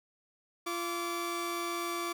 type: tone pair together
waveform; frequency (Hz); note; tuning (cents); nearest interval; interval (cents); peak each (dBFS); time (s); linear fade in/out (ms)
sawtooth; 344.3 / 1157; F4 / D6; -25 / -26; octave + major sixth; 2099; -32 / -32; 0.66-2.13; 10
effects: none